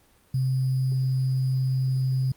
sine tone with sample-and-hold, 130.81 Hz, C3, in tune, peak -21 dBFS, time 0.34-2.32 s, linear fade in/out 5 ms, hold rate 4900 Hz, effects pink hiss -60 dBFS RMS until 2.36 s + Opus 24 kbps

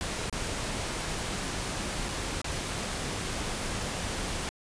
pink noise with dropouts, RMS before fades -33 dBFS, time 0.01-4.49 s, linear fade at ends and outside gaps 0 ms, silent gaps 0.297-0.327 / 2.085-2.089 / 2.416-2.444 s, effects resampled to 22050 Hz

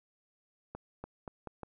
accelerating click train, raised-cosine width 1 ms, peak -27 dBFS, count 5, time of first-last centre 0.75-1.633 s, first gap 290 ms, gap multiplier 0.82, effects none

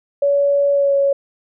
sine tone with pitch glide, 566 to 556.9 Hz, C#5 to C#5, +36 to +8 cents, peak -12 dBFS, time 0.22-1.13 s, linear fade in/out 5 ms, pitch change -28 cents, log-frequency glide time 0.72-0.94 s, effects none

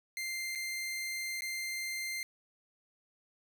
sawtooth tone with dropouts, 2093 Hz, C7, in tune, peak -32 dBFS, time 0.17-2.23 s, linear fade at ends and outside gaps 1 ms, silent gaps 0.551-0.556 / 1.408-1.42 s, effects none

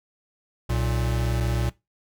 square tone pair together, 62.3 / 117.6 Hz, B1 / A#2, +16 / +16 cents, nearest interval major seventh, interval 1100 cents, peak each -26 / -26 dBFS, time 0.69-1.7 s, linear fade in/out 10 ms, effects noise-tail reverb RT60 0.2 s tail -19 dB re dry

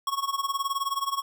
square tone with tremolo, 1102 Hz, C#6, 11 cents flat, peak -24 dBFS, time 0.07-1.22 s, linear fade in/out 2 ms, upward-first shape sine, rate 19 Hz, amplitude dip 85%, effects none

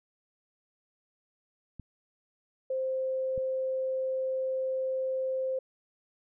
clicks, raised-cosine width 5 ms, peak -30 dBFS, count 2, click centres 1.797 / 3.378 s
sine tone, 523.3 Hz, C5, in tune, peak -28 dBFS, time 2.7-5.59 s, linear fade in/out 5 ms
effects none

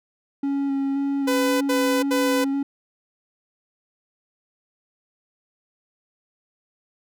triangle tone with vibrato, 276.4 Hz, C#4, 5 cents flat, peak -19 dBFS, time 0.43-2.63 s, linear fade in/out 5 ms, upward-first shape square, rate 1.9 Hz, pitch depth 13 cents each way
sawtooth tone bursts, 501 Hz, B4, 25 cents sharp, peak -17 dBFS, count 3, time 1.27-2.446 s, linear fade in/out 10 ms, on 340 ms, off 78 ms
effects none

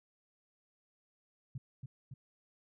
sine tone with echo, 130 Hz, C3, 11 cents flat, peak -38 dBFS, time 1.55-1.58 s, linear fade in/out 5 ms, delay 280 ms, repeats 2, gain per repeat -3 dB, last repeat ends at 2.14 s, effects none

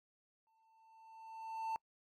triangle tone with exponential growth, 893 Hz, A5, 25 cents sharp, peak -33 dBFS, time 0.47-1.76 s, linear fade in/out 0 ms, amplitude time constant 280 ms, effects noise-tail reverb RT60 0.1 s tail -26 dB re dry

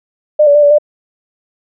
sine tone with pitch steps, 603 / 575 / 591 / 578 / 596 Hz, D5 / D5 / D5 / D5 / D5, +46 / -37 / +11 / -28 / +25 cents, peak -4 dBFS, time 0.39-0.785 s, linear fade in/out 10 ms, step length 79 ms, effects none

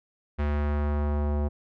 square tone with low-pass filter sweep, 73.42 Hz, D2, in tune, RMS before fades -26 dBFS, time 0.38-1.49 s, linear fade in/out 20 ms, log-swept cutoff 2100 to 740 Hz, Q 1.1, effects none

